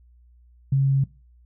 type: tone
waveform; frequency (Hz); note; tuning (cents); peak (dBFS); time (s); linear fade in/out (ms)
sine; 136.3; C#3; -29; -16; 0.72-1.04; 5
effects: noise-tail reverb RT60 0.3 s tail -19 dB re dry + added 60 Hz sine -51 dBFS peak until 1.45 s